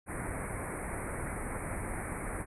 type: band-stop noise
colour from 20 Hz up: pink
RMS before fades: -37 dBFS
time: 0.06-2.46 s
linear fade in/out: 50 ms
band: 2300 to 8600 Hz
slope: 96 dB/octave
effects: resampled to 24000 Hz